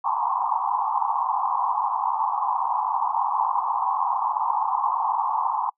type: band-pass noise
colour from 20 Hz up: white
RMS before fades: -24 dBFS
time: 0.04-5.7 s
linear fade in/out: 10 ms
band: 790 to 1100 Hz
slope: 96 dB/octave
effects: noise-tail reverb RT60 0.1 s tail -26 dB re dry